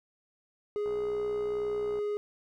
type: tone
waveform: triangle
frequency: 415.3 Hz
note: G#4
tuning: in tune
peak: -27 dBFS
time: 0.76-2.17 s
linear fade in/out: 0 ms
type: click train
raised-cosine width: 1 ms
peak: -32 dBFS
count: 71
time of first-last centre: 0.86-1.989 s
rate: 62 Hz
effects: none